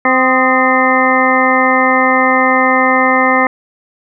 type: harmonic tone with a mistuned harmonic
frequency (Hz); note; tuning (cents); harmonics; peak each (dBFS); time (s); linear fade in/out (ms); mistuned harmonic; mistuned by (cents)
259.3; C4; -15; 1 / 2 / 3 / 4 / 5 / 7 / 8; -16 / -16 / -16 / -16 / -16 / -16 / -16; 0.05-3.47; 2; 5; -63
effects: none